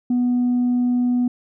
sine tone, 246 Hz, B3, 7 cents flat, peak -14 dBFS, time 0.1-1.28 s, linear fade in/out 5 ms, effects tanh soft clip ceiling -14 dBFS

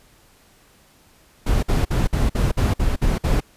brown noise bursts, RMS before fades -18 dBFS, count 9, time 1.46-3.406 s, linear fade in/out 10 ms, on 170 ms, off 52 ms, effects pink hiss -54 dBFS RMS until 3.56 s + resampled to 32000 Hz

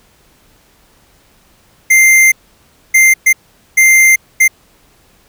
square tone bursts at uneven times, 2093 Hz, C7, in tune, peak -5 dBFS, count 5, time 1.9-2.32 / 2.94-3.14 / 3.26-3.33 / 3.77-4.16 / 4.4-4.48 s, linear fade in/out 10 ms, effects pink hiss -50 dBFS RMS until 5.28 s

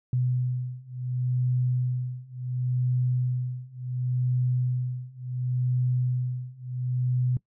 sine beating tone pair, 125.1 / 125.8 Hz, B2 / B2, +23 / +32 cents, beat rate 0.7 Hz, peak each -28 / -27 dBFS, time 0.13-7.37 s, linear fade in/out 2 ms, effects noise-tail reverb RT60 0.1 s tail -20 dB re dry

